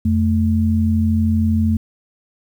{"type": "tone pair together", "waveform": "sine", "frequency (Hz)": [87.23, 220], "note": ["F2", "A3"], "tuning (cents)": [-2, 0], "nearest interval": "octave + major third", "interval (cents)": 1602, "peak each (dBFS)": -16, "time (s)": [0.05, 1.77], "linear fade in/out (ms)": 5, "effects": ["8-bit"]}